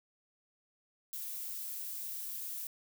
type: noise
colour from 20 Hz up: violet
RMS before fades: -41 dBFS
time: 1.13-2.67 s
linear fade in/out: 0 ms
effects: none